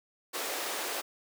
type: high-pass noise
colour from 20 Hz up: pink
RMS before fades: -35 dBFS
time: 0.33-1.02 s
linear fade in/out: 20 ms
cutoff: 370 Hz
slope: 24 dB/octave
effects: none